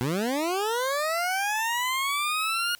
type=linear sweep; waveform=20% pulse; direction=up; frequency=116.54 to 1438 Hz; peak=-20 dBFS; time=0.01-2.75 s; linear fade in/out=0 ms; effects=white hiss -55 dBFS RMS until 2.79 s